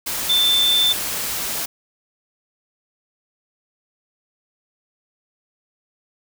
sine tone in noise, 3544 Hz, A7, 12 cents sharp, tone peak -14 dBFS, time 0.29-0.93 s, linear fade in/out 10 ms, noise white, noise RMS -25 dBFS, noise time 0.06-1.66 s, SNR +8 dB, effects none

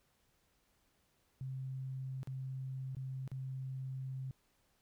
sine tone with dropouts, 131.9 Hz, C3, 14 cents sharp, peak -39 dBFS, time 1.41-4.31 s, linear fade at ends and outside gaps 0 ms, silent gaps 2.231-2.273 / 2.949-2.968 / 3.277-3.316 s, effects pink hiss -75 dBFS RMS until 4.81 s

